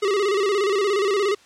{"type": "tone with vibrato", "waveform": "square", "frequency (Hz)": 400.2, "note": "G4", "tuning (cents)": 36, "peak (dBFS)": -19, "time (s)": [0.02, 1.35], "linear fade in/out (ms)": 10, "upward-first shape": "square", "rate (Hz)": 17, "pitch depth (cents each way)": 77, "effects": ["white hiss -52 dBFS RMS until 1.45 s", "low-pass 6000 Hz 12 dB/octave"]}